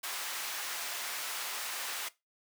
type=high-pass noise; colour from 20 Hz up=pink; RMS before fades=-38 dBFS; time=0.03-2.09 s; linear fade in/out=10 ms; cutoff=1100 Hz; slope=12 dB/octave; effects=noise-tail reverb RT60 0.2 s tail -18 dB re dry